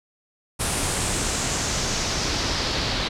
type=noise with low-pass filter sweep; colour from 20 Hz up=pink; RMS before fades=-25 dBFS; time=0.59-3.09 s; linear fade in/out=20 ms; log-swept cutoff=9800 to 4200 Hz; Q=2.6; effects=none